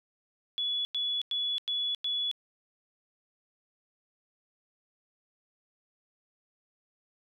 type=tone bursts; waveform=sine; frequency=3408 Hz; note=G#7; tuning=44 cents sharp; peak=-28 dBFS; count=5; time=0.58-2.314 s; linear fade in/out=0 ms; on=270 ms; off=96 ms; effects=none